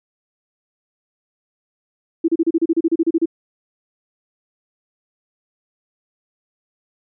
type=tone bursts; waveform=sine; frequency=330 Hz; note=E4; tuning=2 cents sharp; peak=-12 dBFS; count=14; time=2.24-3.258 s; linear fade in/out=10 ms; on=43 ms; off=32 ms; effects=none